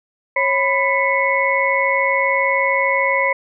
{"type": "tone cluster", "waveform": "sine", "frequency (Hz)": [548, 994, 2000, 2187], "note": ["C#5", "B5", "B6", "C#7"], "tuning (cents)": [-20, 11, 21, -24], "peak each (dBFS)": -20, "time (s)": [0.36, 3.33], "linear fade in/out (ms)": 5, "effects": []}